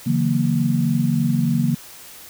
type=chord; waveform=sine; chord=F# dominant seventh; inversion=second; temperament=equal with one note detuned; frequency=141.5 / 164.81 / 185 / 233.1 Hz; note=C#3 / E3 / F#3 / A#3; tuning=+36 / 0 / 0 / 0 cents; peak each=-21 / -22 / -26 / -20 dBFS; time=0.06-1.75 s; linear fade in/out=10 ms; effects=white hiss -41 dBFS RMS until 2.29 s